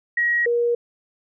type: tone pair in turn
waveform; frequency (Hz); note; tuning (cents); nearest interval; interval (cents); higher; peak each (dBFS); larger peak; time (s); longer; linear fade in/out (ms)
sine; 1900 / 475; A#6 / A#4; +33 / +33; 2 octaves; 2400; first; -17; neither; 0.17-0.46 / 0.46-0.75; neither; 5
effects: none